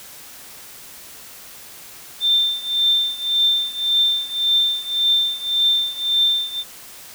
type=tone with tremolo; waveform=sine; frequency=3577 Hz; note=A7; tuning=28 cents sharp; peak=-12 dBFS; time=2.2-6.64 s; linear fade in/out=50 ms; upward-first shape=triangle; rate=1.8 Hz; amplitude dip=90%; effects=white hiss -40 dBFS RMS until 7.14 s